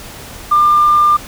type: tone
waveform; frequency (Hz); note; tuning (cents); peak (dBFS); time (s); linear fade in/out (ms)
sine; 1197; D6; +33; -6; 0.51-1.17; 10
effects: tanh soft clip ceiling -2 dBFS + pink hiss -32 dBFS RMS until 1.27 s